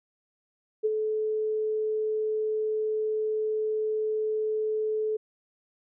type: tone with ADSR envelope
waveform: sine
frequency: 432.3 Hz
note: A4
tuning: 31 cents flat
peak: -20 dBFS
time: 0.83-5.17 s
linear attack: 24 ms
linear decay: 28 ms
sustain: -5 dB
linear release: 10 ms
effects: none